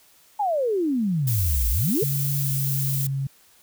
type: exponential two-way sweep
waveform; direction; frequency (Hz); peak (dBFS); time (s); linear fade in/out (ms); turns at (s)
sine; down then up; 870 to 51.91 to 489.6; -20; 0.39-2.04; 10; 1.69
type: noise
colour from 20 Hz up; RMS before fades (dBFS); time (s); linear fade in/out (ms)
violet; -28; 1.27-3.07; 5
type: tone with pitch glide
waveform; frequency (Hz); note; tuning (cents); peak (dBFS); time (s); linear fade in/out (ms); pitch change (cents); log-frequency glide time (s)
sine; 139.7 to 136.43; C#3 to C#3; +14 to -27; -23; 2.02-3.27; 5; -41; 2.4-2.51
effects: white hiss -56 dBFS RMS until 3.62 s